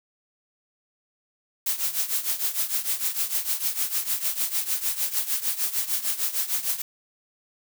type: noise with tremolo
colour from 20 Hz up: blue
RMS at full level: -23 dBFS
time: 1.66-6.82 s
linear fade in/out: 5 ms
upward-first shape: triangle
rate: 6.6 Hz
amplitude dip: 85%
effects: none